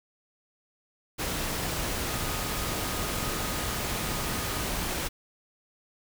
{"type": "tone in noise", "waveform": "sine", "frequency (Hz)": 1244.5, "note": "D#6", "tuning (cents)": 0, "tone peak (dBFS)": -42, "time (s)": [2.07, 4.62], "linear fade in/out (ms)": 20, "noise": "pink", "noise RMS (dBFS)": -31, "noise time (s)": [1.18, 5.09], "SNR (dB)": -14, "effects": []}